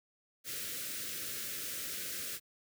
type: band-stop noise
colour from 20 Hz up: white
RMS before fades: -40 dBFS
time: 0.44-2.4 s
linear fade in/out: 50 ms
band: 580 to 1300 Hz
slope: 48 dB/octave
effects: high-pass 80 Hz 12 dB/octave